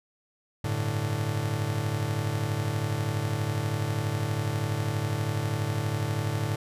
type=chord; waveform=45% pulse; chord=G suspended second; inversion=none; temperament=just; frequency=98 / 110.25 / 147 Hz; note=G2 / A2 / D3; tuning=0 / +4 / +2 cents; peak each=-34 / -29 / -32 dBFS; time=0.64-6.56 s; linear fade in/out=5 ms; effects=resampled to 32000 Hz